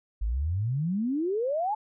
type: exponential sweep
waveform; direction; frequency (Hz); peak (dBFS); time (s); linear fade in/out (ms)
sine; up; 49 to 881; -25; 0.21-1.75; 10
effects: none